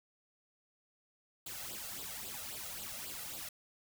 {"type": "noise with flanger", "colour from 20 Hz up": "white", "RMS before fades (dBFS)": -44, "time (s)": [1.46, 3.49], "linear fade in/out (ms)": 5, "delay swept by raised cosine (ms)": [0.24, 1.54], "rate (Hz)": 3.7, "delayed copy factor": 0.75, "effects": []}